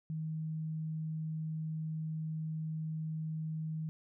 sine tone, 157.8 Hz, D#3, 25 cents sharp, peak -35 dBFS, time 0.1-3.89 s, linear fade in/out 0 ms, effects none

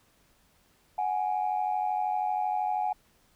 sine tone pair together, 740 / 832.8 Hz, F#5 / G#5, 0 / +5 cents, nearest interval major second, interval 205 cents, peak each -28 dBFS, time 0.98-2.93 s, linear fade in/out 5 ms, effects tanh soft clip ceiling -20 dBFS + pink hiss -65 dBFS RMS until 3.35 s

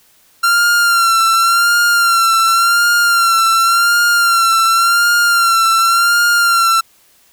45% pulse tone with vibrato, 1376 Hz, F6, 26 cents flat, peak -9 dBFS, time 0.43-6.81 s, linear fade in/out 10 ms, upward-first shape sine, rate 0.9 Hz, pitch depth 44 cents each way, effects white hiss -51 dBFS RMS until 7.32 s

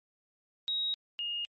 sine tone pair in turn, 3800 / 2847 Hz, A#7 / F7, +33 / +33 cents, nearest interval perfect fourth, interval 500 cents, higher first, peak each -29 / -32 dBFS, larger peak first, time 0.68-0.94 / 1.19-1.45 s, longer neither, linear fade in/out 0 ms, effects MP3 32 kbps

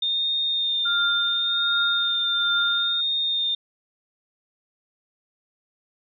sine tone with vibrato, 3636 Hz, A#7, 44 cents flat, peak -21 dBFS, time 0.02-3.55 s, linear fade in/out 5 ms, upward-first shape sine, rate 0.73 Hz, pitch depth 20 cents each way
sine tone with tremolo, 1400 Hz, F6, 4 cents sharp, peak -21 dBFS, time 0.85-3.01 s, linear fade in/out 10 ms, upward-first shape triangle, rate 1.3 Hz, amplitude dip 80%
effects none

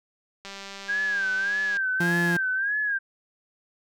click train, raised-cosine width 0.2 ms, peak -22 dBFS, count 261, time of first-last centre 0.45-1.77 s, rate 197 Hz
sine tone with vibrato, 1608 Hz, G6, 44 cents sharp, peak -23 dBFS, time 0.88-2.99 s, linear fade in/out 20 ms, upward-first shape sine, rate 1.7 Hz, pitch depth 110 cents each way
30% pulse tone, 172.6 Hz, F3, 20 cents flat, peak -21 dBFS, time 2-2.37 s, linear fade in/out 5 ms
effects none

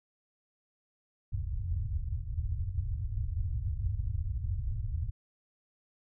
white low-pass noise, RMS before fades -33 dBFS, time 1.32-5.11 s, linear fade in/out 10 ms, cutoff 110 Hz, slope 48 dB/octave, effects none

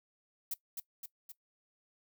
violet noise with echo, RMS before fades -36 dBFS, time 0.51-0.54 s, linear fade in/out 5 ms, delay 260 ms, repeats 3, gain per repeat -4 dB, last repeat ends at 1.32 s, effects noise-tail reverb RT60 0.1 s tail -18 dB re dry

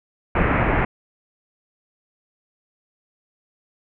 pink low-pass noise, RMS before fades -19 dBFS, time 0.35-0.85 s, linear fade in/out 5 ms, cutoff 2400 Hz, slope 48 dB/octave, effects none

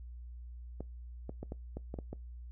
clicks, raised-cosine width 2 ms, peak -27 dBFS, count 8, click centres 0.806 / 1.294 / 1.43 / 1.521 / 1.77 / 1.941 / 1.988 / 2.13 s, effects noise-tail reverb RT60 0.2 s tail -23 dB re dry + added 60 Hz sine -44 dBFS peak until 2.51 s

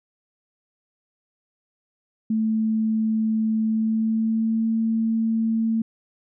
sine tone with pitch glide, 220 to 224.5 Hz, A3 to A3, 0 to +35 cents, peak -19 dBFS, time 2.3-5.82 s, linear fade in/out 5 ms, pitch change +35 cents, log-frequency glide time 3.64-4.69 s, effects none

